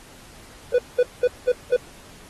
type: tone bursts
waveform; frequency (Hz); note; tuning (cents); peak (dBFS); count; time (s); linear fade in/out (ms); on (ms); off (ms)
triangle; 493.9; B4; 0; -12; 5; 0.74-1.765; 5; 45; 200
effects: pink hiss -47 dBFS RMS until 2.29 s + AAC 32 kbps